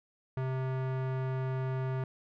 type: tone with low-pass filter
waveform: square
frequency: 130.81 Hz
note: C3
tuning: in tune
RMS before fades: -33 dBFS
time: 0.37-2.04 s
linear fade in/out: 2 ms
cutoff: 1600 Hz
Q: 0.85
effects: none